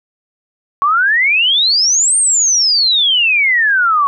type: exponential two-way sweep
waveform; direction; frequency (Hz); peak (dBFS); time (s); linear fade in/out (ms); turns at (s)
sine; up then down; 1100 to 8900 to 1100; -9; 0.82-4.07; 0; 2.17
effects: none